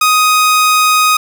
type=tone; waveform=sawtooth; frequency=1250 Hz; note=D#6; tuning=8 cents sharp; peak=-4 dBFS; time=0.01-1.17 s; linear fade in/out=5 ms; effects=none